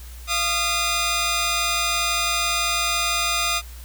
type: tone pair together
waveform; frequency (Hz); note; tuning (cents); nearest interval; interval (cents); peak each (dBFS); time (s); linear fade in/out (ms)
10% pulse; 684.5 / 1226; F5 / D#6; -35 / -26; minor seventh; 1009; -18 / -13; 0.27-3.62; 50
effects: added 60 Hz sine -36 dBFS peak until 3.84 s + white hiss -46 dBFS RMS until 3.84 s